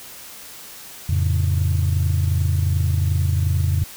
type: chord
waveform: sine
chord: F augmented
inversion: none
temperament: equal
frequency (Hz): 87.31 / 110 / 138.59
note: F2 / A2 / C#3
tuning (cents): 0 / 0 / 0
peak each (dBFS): -17 / -23 / -22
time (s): 1.09-3.84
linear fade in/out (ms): 5
effects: tanh soft clip ceiling -10 dBFS + white hiss -39 dBFS RMS until 3.96 s